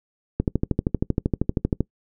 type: click train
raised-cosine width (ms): 3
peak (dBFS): -7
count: 19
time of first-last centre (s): 0.4-1.806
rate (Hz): 12.8
effects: noise-tail reverb RT60 0.1 s tail -23 dB re dry